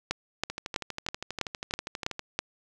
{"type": "two click trains", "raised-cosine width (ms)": 0.2, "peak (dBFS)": [-10, -17], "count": [8, 22], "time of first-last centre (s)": [[0.11, 2.39], [0.5, 2.194]], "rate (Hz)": [3.07, 12.4], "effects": []}